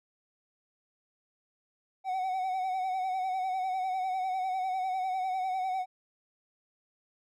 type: tone with vibrato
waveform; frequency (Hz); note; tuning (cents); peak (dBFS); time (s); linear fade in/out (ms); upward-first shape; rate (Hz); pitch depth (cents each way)
triangle; 750; F#5; +23; -27; 2.04-5.86; 50; sine; 10; 46
effects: none